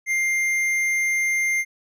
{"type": "tone with tanh clipping", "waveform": "sine", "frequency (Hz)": 2100, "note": "C7", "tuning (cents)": 6, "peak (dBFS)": -21, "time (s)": [0.06, 1.65], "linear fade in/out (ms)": 50, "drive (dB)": 11, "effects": []}